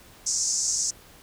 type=band-pass noise; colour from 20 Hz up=white; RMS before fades=-26 dBFS; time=0.26-0.91 s; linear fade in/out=10 ms; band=5600 to 7300 Hz; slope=48 dB/octave; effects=pink hiss -51 dBFS RMS until 1.22 s